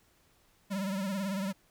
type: tone with vibrato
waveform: square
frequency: 194.7 Hz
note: G3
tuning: 12 cents flat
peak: -32 dBFS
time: 0.7-1.53 s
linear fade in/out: 20 ms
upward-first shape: triangle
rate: 18 Hz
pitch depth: 100 cents each way
effects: pink hiss -67 dBFS RMS until 1.7 s